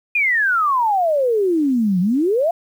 sine exponential two-way sweep, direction down then up, 2488 to 173.4 to 709 Hz, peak -14 dBFS, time 0.15-2.51 s, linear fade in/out 5 ms, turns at 2 s, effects 8-bit

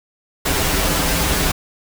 pink noise with comb filter, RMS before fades -18 dBFS, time 0.45-1.52 s, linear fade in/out 10 ms, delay 8.6 ms, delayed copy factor -0.9, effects none

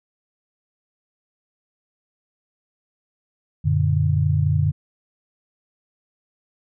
sine chord, Gb augmented, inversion none, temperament equal, 92.5 / 116.54 / 146.83 Hz, Gb2 / Bb2 / D3, 0 / 0 / 0 cents, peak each -20 / -24 / -19 dBFS, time 3.64-4.72 s, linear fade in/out 20 ms, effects none

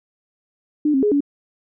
sine tone with pitch steps, 299.3 / 267.7 / 416.6 / 285 Hz, D4 / C4 / G#4 / C#4, +33 / +40 / +5 / +48 cents, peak -14 dBFS, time 0.85-1.206 s, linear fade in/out 5 ms, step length 89 ms, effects none

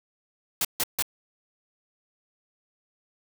white noise bursts, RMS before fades -25 dBFS, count 3, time 0.61-1.024 s, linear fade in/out 2 ms, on 38 ms, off 150 ms, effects none

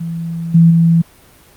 sine tone with level steps, 166.6 Hz, E3, 19 cents sharp, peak -19 / -4 / -7 dBFS, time 0-1.02 s, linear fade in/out 10 ms, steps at 0.54 / 0.7 s, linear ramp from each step 10 ms, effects pink hiss -45 dBFS RMS until 1.56 s + Opus 32 kbps

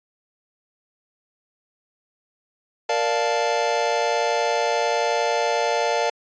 square chord, Bb major seventh, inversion none, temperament equal with one note detuned, 466.2 / 587.3 / 698.5 / 875.4 Hz, Bb4 / D5 / F5 / A5, 0 / 0 / 0 / -9 cents, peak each -26 dBFS, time 2.89-6.1 s, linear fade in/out 5 ms, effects resampled to 16000 Hz

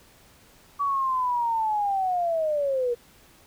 sine linear sweep, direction down, 1144 to 469.6 Hz, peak -22 dBFS, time 0.79-2.95 s, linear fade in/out 20 ms, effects pink hiss -55 dBFS RMS until 3.46 s

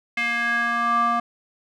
square tone with band-pass filter sweep, 235.5 Hz, A#3, 18 cents sharp, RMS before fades -22 dBFS, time 0.17-1.2 s, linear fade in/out 5 ms, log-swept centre 2200 to 1000 Hz, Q 4.8, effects none

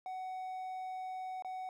triangle tone with dropouts, 747 Hz, F#5, 16 cents sharp, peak -37 dBFS, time 0.06-1.69 s, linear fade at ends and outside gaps 1 ms, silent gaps 1.423-1.447 s, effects none

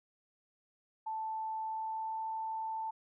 sine tone with pitch glide, 880 to 886.1 Hz, A5 to A5, 0 to +12 cents, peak -35 dBFS, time 1.06-2.91 s, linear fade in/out 10 ms, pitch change +12 cents, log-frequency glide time 1.62-2.24 s, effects none

